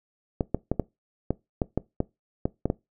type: clicks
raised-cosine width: 2 ms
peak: -10 dBFS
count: 11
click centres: 0.408 / 0.546 / 0.716 / 0.797 / 1.306 / 1.618 / 1.776 / 2.004 / 2.455 / 2.656 / 2.701 s
effects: noise-tail reverb RT60 0.2 s tail -21 dB re dry